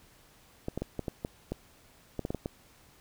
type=clicks; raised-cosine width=2 ms; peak=-19 dBFS; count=12; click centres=0.684 / 0.776 / 0.82 / 0.993 / 1.082 / 1.249 / 1.52 / 2.193 / 2.251 / 2.305 / 2.347 / 2.459 s; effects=pink hiss -60 dBFS RMS until 3 s